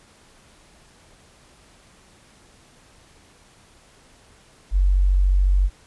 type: tone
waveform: sine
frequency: 47 Hz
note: F#1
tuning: 28 cents sharp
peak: -14 dBFS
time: 4.71-5.7 s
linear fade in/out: 50 ms
effects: pink hiss -53 dBFS RMS until 5.86 s + resampled to 24000 Hz